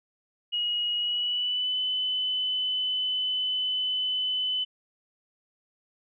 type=tone with pitch glide; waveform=sine; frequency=2895 to 3016 Hz; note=F#7 to F#7; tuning=-38 to +32 cents; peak=-25 dBFS; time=0.52-4.65 s; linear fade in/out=20 ms; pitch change=+70 cents; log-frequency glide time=0.97-1.79 s; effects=none